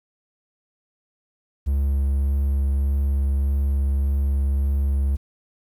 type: tone with vibrato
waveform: triangle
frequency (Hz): 69.3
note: C#2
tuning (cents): 0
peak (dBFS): -16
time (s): 1.66-5.17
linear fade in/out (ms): 20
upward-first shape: sine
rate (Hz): 1.7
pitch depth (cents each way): 11
effects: 9-bit